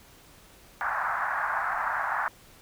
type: band-pass noise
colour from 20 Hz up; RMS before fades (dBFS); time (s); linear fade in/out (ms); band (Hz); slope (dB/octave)
white; -29; 0.81-2.28; 0; 710 to 1700; 48
effects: pink hiss -54 dBFS RMS until 2.61 s